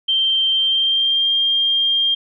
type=tone with pitch glide; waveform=sine; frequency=3141 to 3203 Hz; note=G7 to G7; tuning=+3 to +37 cents; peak=-14 dBFS; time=0.08-2.15 s; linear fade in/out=10 ms; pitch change=+34 cents; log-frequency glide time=0.52-1.33 s; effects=none